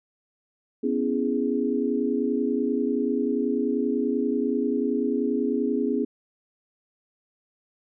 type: chord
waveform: sine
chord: C# minor seventh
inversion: third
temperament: equal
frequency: 246.9 / 277.2 / 329.6 / 415.3 Hz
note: B3 / C#4 / E4 / G#4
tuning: 0 / 0 / 0 / 0 cents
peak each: -26 / -27 / -31 / -27 dBFS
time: 0.83-6.05 s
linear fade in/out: 10 ms
effects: none